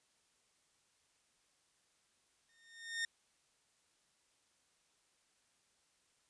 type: tone with exponential growth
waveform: sawtooth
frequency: 1833 Hz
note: A#6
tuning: 30 cents flat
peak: -30 dBFS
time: 2.49-3.05 s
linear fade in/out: 2 ms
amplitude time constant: 120 ms
effects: white hiss -75 dBFS RMS until 6.29 s + resampled to 22050 Hz